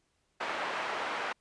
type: band-pass noise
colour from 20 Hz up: pink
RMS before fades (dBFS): -35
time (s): 0.4-1.33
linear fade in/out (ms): 10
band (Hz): 660 to 2100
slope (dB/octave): 12
effects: pink hiss -75 dBFS RMS until 1.4 s + resampled to 22050 Hz